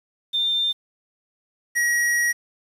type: tone pair in turn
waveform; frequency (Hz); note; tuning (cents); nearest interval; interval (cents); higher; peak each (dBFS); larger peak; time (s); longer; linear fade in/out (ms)
sine / square; 3597 / 1905.4; A7 / A#6; +37 / +37; major seventh; 1100; first; -19; neither; 0.33-0.73 / 1.75-2.33; second; 20
effects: resampled to 32000 Hz + 8-bit